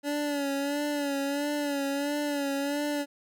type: tone with vibrato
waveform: 25% pulse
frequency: 285.6 Hz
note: D4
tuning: 48 cents flat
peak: -24 dBFS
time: 0.03-3.06 s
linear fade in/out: 50 ms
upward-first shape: sine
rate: 1.5 Hz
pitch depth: 52 cents each way
effects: none